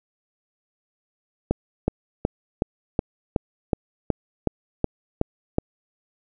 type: click train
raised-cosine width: 2 ms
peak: -6 dBFS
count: 12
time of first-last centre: 1.51-5.584 s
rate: 2.7 Hz
effects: none